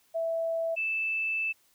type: tone pair in turn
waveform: sine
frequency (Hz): 659 / 2636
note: E5 / E7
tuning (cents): -1 / -1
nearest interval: 2 octaves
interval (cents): 2400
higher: second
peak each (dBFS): -27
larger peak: neither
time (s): 0.14-0.76 / 0.76-1.53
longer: second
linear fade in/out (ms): 20
effects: white hiss -66 dBFS RMS until 1.74 s